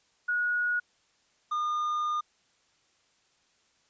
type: tone pair in turn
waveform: sine / triangle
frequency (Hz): 1453 / 1215.1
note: F#6 / D#6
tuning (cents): -32 / -41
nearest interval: minor third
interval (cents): 309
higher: first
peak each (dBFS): -25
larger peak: neither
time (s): 0.28-0.8 / 1.51-2.21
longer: second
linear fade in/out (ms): 10
effects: white hiss -68 dBFS RMS until 3.89 s + resampled to 16000 Hz